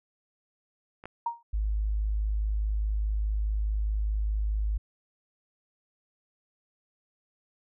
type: clicks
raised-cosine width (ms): 0.5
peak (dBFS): -31 / -24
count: 2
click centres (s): 1.039 / 1.056
type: tone with exponential decay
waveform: sine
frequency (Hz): 936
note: A#5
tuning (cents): +7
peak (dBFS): -23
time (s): 1.26-1.43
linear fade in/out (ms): 5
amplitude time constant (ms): 35
type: tone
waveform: sine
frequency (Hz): 52.4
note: G#1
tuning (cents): +16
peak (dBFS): -25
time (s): 1.53-4.78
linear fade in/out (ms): 10
effects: none